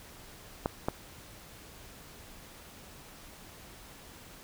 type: clicks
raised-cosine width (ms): 1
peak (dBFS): -14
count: 2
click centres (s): 0.659 / 0.885
effects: pink hiss -51 dBFS RMS until 4.43 s